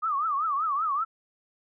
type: tone with vibrato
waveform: sine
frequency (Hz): 1204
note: D6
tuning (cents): +43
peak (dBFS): -24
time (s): 0.02-1.05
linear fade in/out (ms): 20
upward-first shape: triangle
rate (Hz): 5.2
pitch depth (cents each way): 200
effects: none